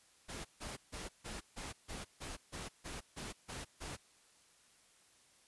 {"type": "noise bursts", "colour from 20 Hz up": "pink", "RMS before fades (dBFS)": -45, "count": 12, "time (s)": [0.28, 3.97], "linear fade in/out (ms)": 20, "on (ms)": 170, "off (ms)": 150, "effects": ["white hiss -67 dBFS RMS until 5.47 s", "resampled to 24000 Hz"]}